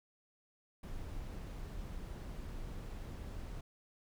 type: noise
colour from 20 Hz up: brown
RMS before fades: -44 dBFS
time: 0.83-3.61 s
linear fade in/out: 5 ms
effects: none